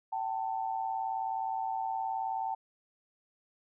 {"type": "tone pair together", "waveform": "sine", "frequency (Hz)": [770, 889.1], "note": ["G5", "A5"], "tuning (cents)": [-31, 18], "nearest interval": "major second", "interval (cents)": 249, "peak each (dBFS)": [-34, -34], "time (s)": [0.12, 2.55], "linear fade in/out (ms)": 10, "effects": []}